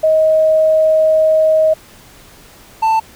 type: tone pair in turn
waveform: sine / triangle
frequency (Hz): 630 / 887.9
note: D#5 / A5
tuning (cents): +21 / +15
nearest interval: tritone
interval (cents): 594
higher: second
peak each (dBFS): -8 / -8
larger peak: neither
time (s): 0.03-1.74 / 2.82-3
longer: first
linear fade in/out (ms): 10
effects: pink hiss -42 dBFS RMS until 3.15 s